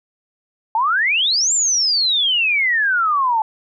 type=exponential two-way sweep; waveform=sine; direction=up then down; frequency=855 to 7500 to 855 Hz; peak=-14 dBFS; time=0.75-3.42 s; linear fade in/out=2 ms; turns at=1.53 s; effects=none